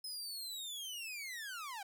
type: linear sweep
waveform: sawtooth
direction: down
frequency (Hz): 5140 to 750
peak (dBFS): -39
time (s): 0.04-1.83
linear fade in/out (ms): 5
effects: none